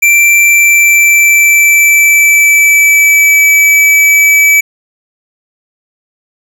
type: tone with pitch glide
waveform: square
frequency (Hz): 2349 to 2299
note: D7 to D7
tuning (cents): 0 to -37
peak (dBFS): -4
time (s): 0.02-4.61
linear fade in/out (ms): 10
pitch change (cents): -37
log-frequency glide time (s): 0.37-3.44
effects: 7-bit